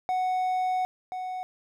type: tone pair in turn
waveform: triangle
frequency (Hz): 740 / 740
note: F#5 / F#5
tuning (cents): 0 / 0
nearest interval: unison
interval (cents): 0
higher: neither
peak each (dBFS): -22 / -29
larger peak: first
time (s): 0.09-0.85 / 1.12-1.43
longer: first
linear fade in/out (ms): 0
effects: none